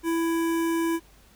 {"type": "tone with notch filter", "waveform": "square", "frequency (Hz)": 331.6, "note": "E4", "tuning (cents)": 10, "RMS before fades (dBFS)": -25, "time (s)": [0.03, 1], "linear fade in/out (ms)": 50, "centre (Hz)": 4300, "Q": 1.1, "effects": ["added 50 Hz sine -55 dBFS peak until 1.35 s", "pink hiss -57 dBFS RMS until 1.35 s"]}